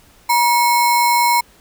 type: tone with sample-and-hold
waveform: sine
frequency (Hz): 955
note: A#5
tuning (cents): +42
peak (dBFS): -11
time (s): 0.29-1.41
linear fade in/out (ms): 10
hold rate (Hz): 3150
effects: pink hiss -50 dBFS RMS until 1.6 s